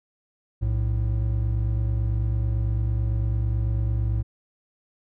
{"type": "tone pair together", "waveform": "triangle", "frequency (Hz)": [60.88, 109.9], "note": ["B1", "A2"], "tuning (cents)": [-24, -2], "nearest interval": "minor seventh", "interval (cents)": 1022, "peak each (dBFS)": -22, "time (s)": [0.61, 4.23], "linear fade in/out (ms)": 20, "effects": []}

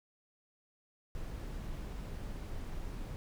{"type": "noise", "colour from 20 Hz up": "brown", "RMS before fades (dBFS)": -41, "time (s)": [1.15, 3.16], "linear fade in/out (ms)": 0, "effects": []}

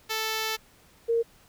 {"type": "tone pair in turn", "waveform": ["5% pulse", "sine"], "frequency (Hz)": [440, 462.4], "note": ["A4", "A#4"], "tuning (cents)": [0, -14], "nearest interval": "minor second", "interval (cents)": 86, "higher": "second", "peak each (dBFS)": [-16, -21], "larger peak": "first", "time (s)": [[0.09, 0.57], [1.08, 1.23]], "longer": "first", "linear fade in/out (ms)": 20, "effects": ["pink hiss -58 dBFS RMS until 1.48 s"]}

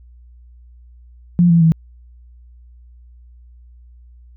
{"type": "tone with pitch steps", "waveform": "sine", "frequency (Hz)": [174.61, 168.27, 162.17], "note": ["F3", "E3", "E3"], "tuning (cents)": [0, 36, -28], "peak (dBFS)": -8, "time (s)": [1.39, 1.72], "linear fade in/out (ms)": 0, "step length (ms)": 110, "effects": ["added 60 Hz sine -41 dBFS peak until 4.36 s"]}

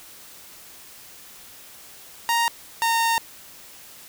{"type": "tone pair in turn", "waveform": "sawtooth", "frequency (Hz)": [932, 918.1], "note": ["A#5", "A#5"], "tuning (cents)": [-1, -27], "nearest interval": "unison", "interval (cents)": 26, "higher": "first", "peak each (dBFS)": -15, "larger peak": "neither", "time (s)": [[2.29, 2.48], [2.82, 3.18]], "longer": "second", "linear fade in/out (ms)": 0, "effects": ["white hiss -45 dBFS RMS until 4.08 s"]}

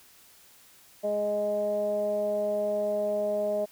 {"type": "tone with low-pass filter", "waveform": "15% pulse", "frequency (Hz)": 207.7, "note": "G#3", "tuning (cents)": 0, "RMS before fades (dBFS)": -28, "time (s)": [1.03, 3.66], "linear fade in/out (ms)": 20, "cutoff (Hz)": 590, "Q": 9.3, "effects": ["white hiss -56 dBFS RMS until 3.71 s"]}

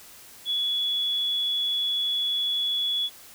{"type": "tone with amplitude modulation", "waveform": "sine", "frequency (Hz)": 3392, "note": "G#7", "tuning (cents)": 36, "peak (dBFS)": -22, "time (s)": [0.45, 3.1], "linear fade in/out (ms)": 50, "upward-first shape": "sine", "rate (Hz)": 194, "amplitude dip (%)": 25, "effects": ["white hiss -48 dBFS RMS until 3.34 s"]}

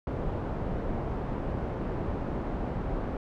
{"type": "low-pass noise", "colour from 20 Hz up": "pink", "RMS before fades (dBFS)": -32, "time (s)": [0.07, 3.17], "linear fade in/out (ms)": 2, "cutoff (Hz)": 800, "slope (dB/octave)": 12, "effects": []}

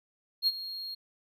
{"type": "tone with ADSR envelope", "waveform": "triangle", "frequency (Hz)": 4261, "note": "C8", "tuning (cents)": 31, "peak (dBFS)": -20, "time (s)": [0.42, 0.95], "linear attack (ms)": 52, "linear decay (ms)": 38, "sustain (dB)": -15, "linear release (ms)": 11, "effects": []}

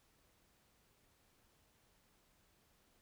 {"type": "silence", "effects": ["pink hiss -73 dBFS RMS until 3.01 s"]}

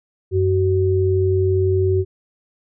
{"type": "tone pair together", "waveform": "sine", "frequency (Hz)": [94.1, 376.4], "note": ["F#2", "F#4"], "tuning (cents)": [30, 30], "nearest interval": "2 octaves", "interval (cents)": 2400, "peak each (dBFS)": -17, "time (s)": [0.31, 2.05], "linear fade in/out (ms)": 50, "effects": []}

